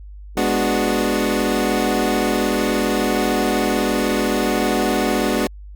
25% pulse chord, G# half-diminished seventh, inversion none, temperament equal, 207.7 / 246.9 / 293.7 / 370 Hz, G#3 / B3 / D4 / F#4, 0 / 0 / 0 / 0 cents, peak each -19 dBFS, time 0.37-5.47 s, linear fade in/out 2 ms, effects added 50 Hz sine -34 dBFS peak until 5.75 s + Opus 48 kbps

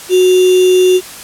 sine tone with sample-and-hold, 368.1 Hz, F#4, 9 cents flat, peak -5 dBFS, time 0.09-1.01 s, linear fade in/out 50 ms, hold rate 3150 Hz, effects white hiss -30 dBFS RMS until 1.23 s + low-pass 12000 Hz 12 dB/octave

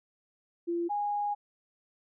sine tone pair in turn, 342.5 / 823.4 Hz, F4 / G#5, -34 / -15 cents, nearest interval octave + minor third, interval 1519 cents, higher second, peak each -28 dBFS, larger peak neither, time 0.67-0.89 / 0.89-1.35 s, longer second, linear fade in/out 20 ms, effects none

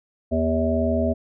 harmonic tone with a mistuned harmonic, 80.8 Hz, E2, 34 cents flat, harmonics 1 / 3 / 5 / 7 / 8, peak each -25 / -23 / -29 / -28 / -24 dBFS, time 0.31-1.14 s, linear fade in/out 20 ms, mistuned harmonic 5, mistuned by -17 cents, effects none

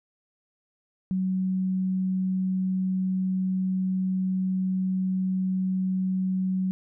sine tone, 187.2 Hz, F#3, 20 cents sharp, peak -23 dBFS, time 1.11-6.71 s, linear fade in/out 0 ms, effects none

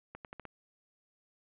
accelerating click train, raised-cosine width 0.5 ms, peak -29 dBFS, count 5, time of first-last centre 0.15-0.453 s, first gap 98 ms, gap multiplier 0.83, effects resampled to 8000 Hz + 10-bit

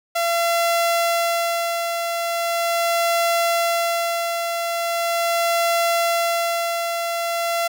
sawtooth tone with tremolo, 680 Hz, F5, 46 cents flat, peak -13 dBFS, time 0.15-7.68 s, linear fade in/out 10 ms, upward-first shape sine, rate 0.4 Hz, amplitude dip 45%, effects none

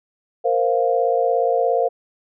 sine chord, Bb suspended second, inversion none, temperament equal, 466.2 / 523.3 / 698.5 Hz, Bb4 / C5 / F5, 0 / 0 / 0 cents, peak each -20 dBFS, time 0.44-1.89 s, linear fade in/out 20 ms, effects none

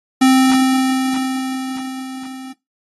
square tone with level ramp, 261.6 Hz, C4, in tune, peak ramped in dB -8 to -31 dBFS, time 0.21-2.53 s, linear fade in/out 10 ms, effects noise-tail reverb RT60 0.2 s tail -21 dB re dry + AAC 32 kbps

